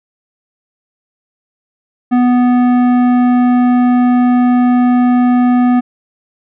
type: tone with tanh clipping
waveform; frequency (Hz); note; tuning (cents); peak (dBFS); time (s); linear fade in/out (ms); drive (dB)
sine; 246.9; B3; 0; -9; 2.11-5.81; 20; 13
effects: none